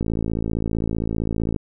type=click train; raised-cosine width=3 ms; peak=-11 dBFS; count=87; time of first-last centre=0.01-1.562 s; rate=55.4 Hz; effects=none